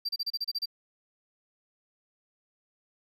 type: tone bursts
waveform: triangle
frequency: 4699 Hz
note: D8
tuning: in tune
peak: -27 dBFS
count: 9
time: 0.05-0.658 s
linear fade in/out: 10 ms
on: 40 ms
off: 31 ms
effects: none